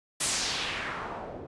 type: noise with low-pass filter sweep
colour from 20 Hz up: white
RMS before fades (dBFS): -33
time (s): 0.2-1.47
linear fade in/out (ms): 10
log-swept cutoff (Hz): 10000 to 410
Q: 1.6
effects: resampled to 24000 Hz